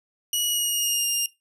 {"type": "tone with pitch glide", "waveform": "15% pulse", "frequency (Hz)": [2913, 2811], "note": ["F#7", "F7"], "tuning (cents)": [-28, 11], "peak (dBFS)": -15, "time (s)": [0.33, 1.26], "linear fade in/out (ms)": 2, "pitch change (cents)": -61, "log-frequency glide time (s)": [0.49, 1.07], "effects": ["noise-tail reverb RT60 0.2 s tail -19 dB re dry"]}